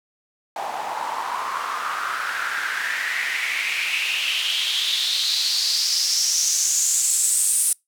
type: noise with band-pass filter sweep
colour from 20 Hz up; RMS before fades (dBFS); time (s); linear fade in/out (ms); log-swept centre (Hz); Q
white; -23; 0.56-7.73; 2; 770 to 9400; 5
effects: noise-tail reverb RT60 0.2 s tail -26 dB re dry